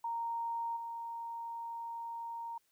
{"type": "tone with level steps", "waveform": "sine", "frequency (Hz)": 928, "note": "A#5", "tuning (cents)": -8, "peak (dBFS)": [-34, -39], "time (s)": [0.04, 2.58], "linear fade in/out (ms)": 5, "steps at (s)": 0.76, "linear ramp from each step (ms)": 10, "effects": ["white hiss -75 dBFS RMS until 2.71 s"]}